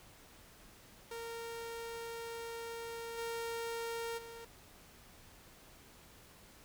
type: tone with level steps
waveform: sawtooth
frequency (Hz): 462.1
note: A#4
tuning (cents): -15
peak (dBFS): -38 / -34 / -44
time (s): 1.11-4.45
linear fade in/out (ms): 5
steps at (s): 3.17 / 4.17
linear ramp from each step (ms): 20
effects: pink hiss -59 dBFS RMS until 6.64 s